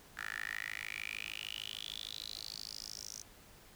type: tone with high-pass filter sweep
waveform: 10% pulse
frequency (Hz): 53.2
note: G#1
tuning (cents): +42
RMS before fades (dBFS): -44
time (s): 0.17-3.22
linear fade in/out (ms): 5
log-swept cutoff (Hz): 1600 to 6000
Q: 7.5
effects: pink hiss -59 dBFS RMS until 3.75 s